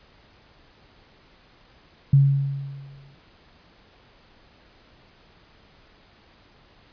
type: tone with exponential decay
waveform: sine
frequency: 138.59 Hz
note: C#3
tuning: in tune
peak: -10 dBFS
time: 2.13-3.15 s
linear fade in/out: 5 ms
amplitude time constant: 220 ms
effects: pink hiss -55 dBFS RMS until 6.92 s + resampled to 11025 Hz